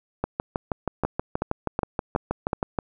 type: two click trains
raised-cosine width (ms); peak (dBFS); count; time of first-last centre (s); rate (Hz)
1; -9 / -10; 5 / 17; 1.05-2.531 / 0.24-2.788; 2.7 / 6.28
effects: none